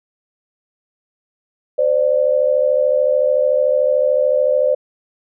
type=tone pair together; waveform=sine; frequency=517.4 / 591 Hz; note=C5 / D5; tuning=-19 / +11 cents; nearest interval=major second; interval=230 cents; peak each=-15 dBFS; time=1.78-4.75 s; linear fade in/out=10 ms; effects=none